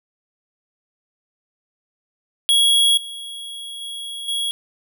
square tone with level steps, 3322 Hz, G#7, in tune, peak -13 / -31 / -29 / -21 dBFS, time 2.49-4.51 s, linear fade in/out 0 ms, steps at 2.97 / 3.81 / 4.28 s, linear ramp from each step 5 ms, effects none

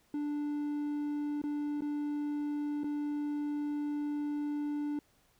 triangle tone with dropouts, 293.7 Hz, D4, in tune, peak -30 dBFS, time 0.14-4.99 s, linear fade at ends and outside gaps 2 ms, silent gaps 1.417-1.438 / 1.808-1.82 / 2.835-2.842 s, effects pink hiss -69 dBFS RMS until 5.39 s

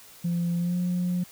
sine tone with pitch glide, 172.2 to 178.58 Hz, F3 to F3, -24 to +39 cents, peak -22 dBFS, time 0.24-1.24 s, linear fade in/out 10 ms, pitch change +63 cents, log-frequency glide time 0.58-0.77 s, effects tanh soft clip ceiling -21 dBFS + white hiss -50 dBFS RMS until 1.31 s

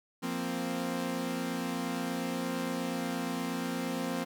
sawtooth chord, F suspended fourth, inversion none, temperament equal, 174.61 / 233.1 / 261.6 Hz, F3 / Bb3 / C4, 0 / 0 / 0 cents, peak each -34 / -33 / -31 dBFS, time 0.22-4.25 s, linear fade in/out 20 ms, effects none

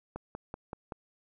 click train, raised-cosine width 1 ms, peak -24 dBFS, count 5, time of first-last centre 0.16-0.922 s, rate 5.25 Hz, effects none

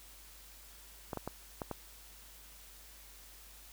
clicks, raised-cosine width 1 ms, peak -23 dBFS, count 5, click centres 1.132 / 1.173 / 1.276 / 1.618 / 1.713 s, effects added 50 Hz sine -58 dBFS peak until 3.72 s + white hiss -56 dBFS RMS until 3.72 s

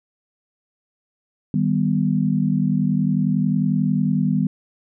sine chord, Eb augmented, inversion none, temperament equal, 155.56 / 196 / 246.9 Hz, Eb3 / G3 / B3, 0 / 0 / 0 cents, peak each -21 / -20 / -22 dBFS, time 1.54-4.47 s, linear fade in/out 2 ms, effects none

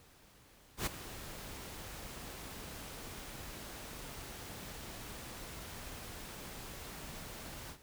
pink noise with ADSR envelope, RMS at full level -33 dBFS, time 0.77-7.78 s, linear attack 95 ms, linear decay 13 ms, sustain -14 dB, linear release 82 ms, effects pink hiss -62 dBFS RMS until 7.82 s

